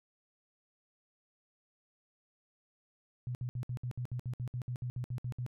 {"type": "tone bursts", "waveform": "sine", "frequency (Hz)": 123.47, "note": "B2", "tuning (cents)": 0, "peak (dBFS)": -34, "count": 16, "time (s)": [3.27, 5.464], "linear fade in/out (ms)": 0, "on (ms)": 79, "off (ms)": 62, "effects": []}